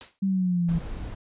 white noise with exponential decay, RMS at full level -36 dBFS, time 0.01-0.19 s, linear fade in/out 0 ms, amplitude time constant 38 ms
sine exponential sweep, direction down, 196 to 164.81 Hz, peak -21 dBFS, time 0.22-0.79 s, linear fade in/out 10 ms
brown noise, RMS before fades -34 dBFS, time 0.68-1.15 s, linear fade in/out 10 ms
effects resampled to 8000 Hz

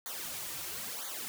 white noise with flanger, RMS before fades -40 dBFS, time 0.06-1.28 s, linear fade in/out 0 ms, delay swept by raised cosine 0.37 to 4.77 ms, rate 1 Hz, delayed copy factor -1, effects none

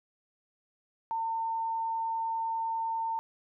sine tone, 905 Hz, A5, 48 cents sharp, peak -29 dBFS, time 1.11-3.19 s, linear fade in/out 0 ms, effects none

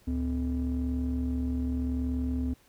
triangle ring-modulated tone, 91.7 Hz, F#2, 15 cents flat, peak -22 dBFS, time 0.07-2.54 s, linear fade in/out 10 ms, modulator 163 Hz, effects pink hiss -62 dBFS RMS until 2.68 s

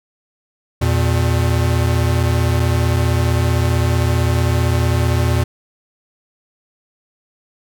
square tone pair together, 83.3 / 118.8 Hz, E2 / A#2, +19 / +33 cents, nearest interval tritone, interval 614 cents, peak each -17 dBFS, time 0.81-5.44 s, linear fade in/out 10 ms, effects none

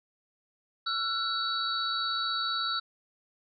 sine tone cluster, 1342 / 1462 / 3899 / 4473 Hz, E6 / F#6 / B7 / C#8, +31 / -21 / -23 / +15 cents, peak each -32 / -38 / -32 / -35 dBFS, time 0.86-2.8 s, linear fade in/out 10 ms, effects none

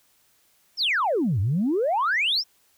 sine exponential two-way sweep, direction down then up, 5700 to 90.6 to 5700 Hz, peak -19 dBFS, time 0.77-2.44 s, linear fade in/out 50 ms, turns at 1.4 s, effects tanh soft clip ceiling -16 dBFS + white hiss -63 dBFS RMS until 2.77 s

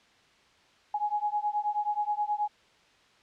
sine beating tone pair, 830.6 / 840 Hz, G#5 / G#5, 0 / +19 cents, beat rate 9.4 Hz, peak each -30 dBFS, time 0.94-2.48 s, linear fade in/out 5 ms, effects white hiss -61 dBFS RMS until 3.22 s + low-pass 4000 Hz 12 dB/octave

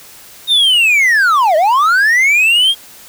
triangle linear two-way sweep, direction down then up, 3729 to 596 to 3288 Hz, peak -6 dBFS, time 0.47-2.75 s, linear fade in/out 50 ms, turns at 1.56 s, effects white hiss -38 dBFS RMS until 3.08 s

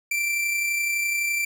45% pulse tone with amplitude modulation, 2349 Hz, D7, in tune, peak -21 dBFS, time 0.11-1.45 s, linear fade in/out 5 ms, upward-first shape sine, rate 31.8 Hz, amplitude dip 30%, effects none

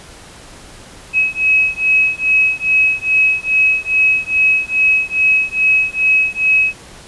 sine beating tone pair, 2557 / 2559.4 Hz, D#7 / D#7, +47 / +48 cents, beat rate 2.4 Hz, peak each -14 dBFS, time 1.13-6.74 s, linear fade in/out 50 ms, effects pink hiss -38 dBFS RMS until 7.07 s + resampled to 24000 Hz

